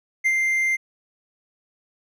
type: tone with ADSR envelope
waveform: triangle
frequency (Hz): 2093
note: C7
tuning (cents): 0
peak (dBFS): -14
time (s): 0.24-0.77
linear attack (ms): 22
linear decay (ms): 54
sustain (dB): -3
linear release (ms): 22
effects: none